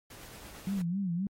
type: noise with tremolo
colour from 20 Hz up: pink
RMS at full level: -48 dBFS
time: 0.1-0.82 s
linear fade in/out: 5 ms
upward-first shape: triangle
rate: 8.9 Hz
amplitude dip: 30%
type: tone with vibrato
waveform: sine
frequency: 183.7 Hz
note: F#3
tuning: 12 cents flat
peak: -29 dBFS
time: 0.67-1.27 s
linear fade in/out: 2 ms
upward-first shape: sine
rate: 3.8 Hz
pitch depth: 150 cents each way
effects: AAC 48 kbps